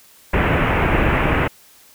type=low-pass noise; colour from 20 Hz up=pink; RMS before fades=-17 dBFS; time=0.33-1.48 s; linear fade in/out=10 ms; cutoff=2700 Hz; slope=48 dB/octave; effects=white hiss -49 dBFS RMS until 1.94 s